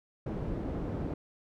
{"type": "low-pass noise", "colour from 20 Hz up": "white", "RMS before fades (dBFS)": -35, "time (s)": [0.26, 1.14], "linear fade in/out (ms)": 5, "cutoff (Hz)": 310, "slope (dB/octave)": 12, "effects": []}